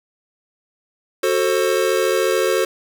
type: chord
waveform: square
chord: F# diminished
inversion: none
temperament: just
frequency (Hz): 370 / 444 / 532.8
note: F#4 / A4 / C5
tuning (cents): 0 / +16 / +31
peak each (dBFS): -21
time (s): 1.23-2.65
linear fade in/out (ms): 5
effects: none